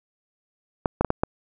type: clicks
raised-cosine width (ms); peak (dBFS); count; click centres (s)
1; -6; 5; 0.858 / 1.01 / 1.047 / 1.104 / 1.235
effects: none